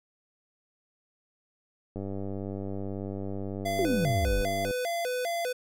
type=click train; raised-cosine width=2 ms; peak=-23 dBFS; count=271; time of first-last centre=1.96-4.709 s; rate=98.2 Hz
type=tone with vibrato; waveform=square; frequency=584 Hz; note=D5; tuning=10 cents flat; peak=-29 dBFS; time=3.65-5.53 s; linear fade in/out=10 ms; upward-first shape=square; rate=2.5 Hz; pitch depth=270 cents each way
type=exponential sweep; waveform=sine; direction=down; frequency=410.5 to 38.52 Hz; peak=-25 dBFS; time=3.79-4.42 s; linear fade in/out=0 ms
effects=none